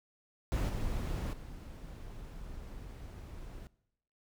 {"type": "noise with level steps", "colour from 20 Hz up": "brown", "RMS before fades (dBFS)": [-31, -35, -46], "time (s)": [0.52, 3.67], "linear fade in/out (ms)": 0, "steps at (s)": [0.69, 1.33], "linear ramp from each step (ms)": 2, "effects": ["noise-tail reverb RT60 0.8 s tail -21 dB re dry"]}